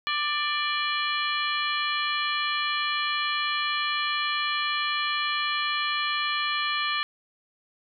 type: harmonic tone with a mistuned harmonic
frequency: 591 Hz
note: D5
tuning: 11 cents sharp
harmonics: 2 / 3 / 4 / 5 / 6 / 7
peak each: -29 / -31 / -32 / -33 / -34 / -34 dBFS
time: 0.07-7.03 s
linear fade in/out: 0 ms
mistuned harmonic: 6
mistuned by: -99 cents
effects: none